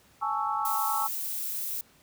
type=chord; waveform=sine; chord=A major seventh; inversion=third; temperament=equal with one note detuned; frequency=830.6 / 880 / 1115.2 / 1318.5 Hz; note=G#5 / A5 / C#6 / E6; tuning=0 / 0 / +10 / 0 cents; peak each=-32 dBFS; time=0.21-1.08 s; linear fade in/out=20 ms
type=noise; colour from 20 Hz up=violet; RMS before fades=-33 dBFS; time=0.65-1.81 s; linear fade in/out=2 ms
effects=pink hiss -60 dBFS RMS until 2.02 s + high-pass 60 Hz 12 dB/octave